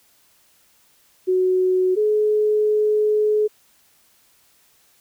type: tone pair in turn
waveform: sine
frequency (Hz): 370 / 424.8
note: F#4 / G#4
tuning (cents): 0 / +39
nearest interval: major second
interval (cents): 239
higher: second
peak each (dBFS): -15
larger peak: neither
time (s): 1.27-1.96 / 1.96-3.48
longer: second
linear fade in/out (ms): 20
effects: white hiss -58 dBFS RMS until 5 s